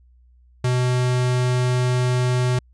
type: tone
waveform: square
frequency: 125.3 Hz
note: B2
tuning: 25 cents sharp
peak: -18 dBFS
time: 0.64-2.59 s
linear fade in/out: 5 ms
effects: added 61 Hz sine -50 dBFS peak until 2.73 s + resampled to 22050 Hz